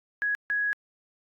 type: tone bursts at uneven times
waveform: sine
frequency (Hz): 1668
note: G#6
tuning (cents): +7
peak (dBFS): -24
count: 2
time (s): 0.22-0.35 / 0.5-0.73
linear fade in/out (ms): 0
effects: AAC 64 kbps